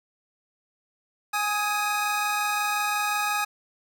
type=tone pair together; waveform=25% pulse; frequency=829 / 1256.3 Hz; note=G#5 / D#6; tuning=-3 / +16 cents; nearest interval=perfect fifth; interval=719 cents; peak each=-23 dBFS; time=1.33-3.45 s; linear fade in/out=10 ms; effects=none